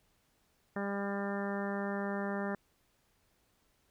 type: harmonic tone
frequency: 199.8 Hz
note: G3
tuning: 33 cents sharp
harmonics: 1 / 2 / 3 / 4 / 5 / 6 / 7 / 8 / 9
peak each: -36 / -40 / -41 / -44 / -47 / -47 / -47 / -48 / -45 dBFS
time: 0.76-2.55 s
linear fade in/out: 2 ms
effects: pink hiss -73 dBFS RMS until 3.9 s